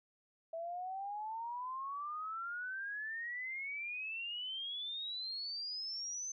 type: exponential sweep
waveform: sine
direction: up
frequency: 651 to 6240 Hz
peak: -39 dBFS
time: 0.53-6.32 s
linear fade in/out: 5 ms
effects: none